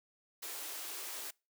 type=high-pass noise; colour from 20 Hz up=white; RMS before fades=-43 dBFS; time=0.42-1.31 s; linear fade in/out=10 ms; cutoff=280 Hz; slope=96 dB/octave; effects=noise-tail reverb RT60 0.3 s tail -26 dB re dry